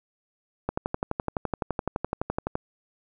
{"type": "click train", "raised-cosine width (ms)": 1, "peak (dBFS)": -12, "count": 23, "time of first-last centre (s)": [0.69, 2.554], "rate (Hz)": 11.8, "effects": []}